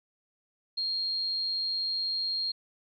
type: tone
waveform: sine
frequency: 4232 Hz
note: C8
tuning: 19 cents sharp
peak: -28 dBFS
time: 0.77-2.52 s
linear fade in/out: 10 ms
effects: none